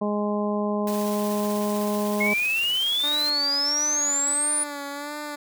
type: harmonic tone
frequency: 207.7 Hz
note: G#3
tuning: in tune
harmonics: 1 / 2 / 3 / 4 / 5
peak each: -25 / -29 / -29 / -35 / -33 dBFS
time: 0.01-2.34 s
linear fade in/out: 10 ms
type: noise with tremolo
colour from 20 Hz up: white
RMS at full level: -36 dBFS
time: 0.87-3.3 s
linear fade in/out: 2 ms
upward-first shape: triangle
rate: 16 Hz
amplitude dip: 30%
type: exponential sweep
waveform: sine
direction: up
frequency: 2143 to 9730 Hz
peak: -21 dBFS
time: 2.2-4.64 s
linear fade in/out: 10 ms
type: tone with vibrato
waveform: 10% pulse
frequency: 290 Hz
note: D4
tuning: 22 cents flat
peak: -23 dBFS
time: 3.03-5.36 s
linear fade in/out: 10 ms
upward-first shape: sine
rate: 1.5 Hz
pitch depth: 47 cents each way
effects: none